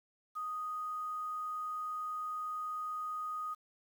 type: tone with quantisation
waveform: sine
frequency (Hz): 1244.5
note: D#6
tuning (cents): 0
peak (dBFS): -36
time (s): 0.35-3.55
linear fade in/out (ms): 20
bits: 10
effects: none